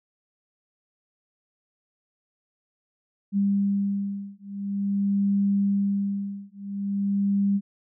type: beating tone pair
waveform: sine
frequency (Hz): 199.2 / 199.67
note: G3 / G3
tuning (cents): +28 / +32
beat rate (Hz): 0.47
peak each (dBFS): -25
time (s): 3.32-7.61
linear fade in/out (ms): 50
effects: none